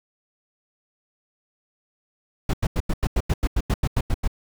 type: noise bursts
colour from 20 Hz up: brown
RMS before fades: -20 dBFS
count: 14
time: 2.49-4.277 s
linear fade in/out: 5 ms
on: 45 ms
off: 89 ms
effects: none